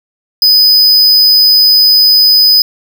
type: tone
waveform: square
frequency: 5000 Hz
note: D#8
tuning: 8 cents sharp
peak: -4 dBFS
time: 0.42-2.62 s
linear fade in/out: 2 ms
effects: 7-bit